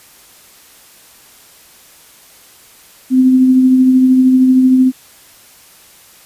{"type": "tone with tremolo", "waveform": "sine", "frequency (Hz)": 257.9, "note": "C4", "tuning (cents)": -25, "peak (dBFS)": -4, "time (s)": [3.1, 4.92], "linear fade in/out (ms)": 50, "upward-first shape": "triangle", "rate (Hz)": 13, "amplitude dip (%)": 35, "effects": ["white hiss -43 dBFS RMS until 6.25 s", "resampled to 32000 Hz"]}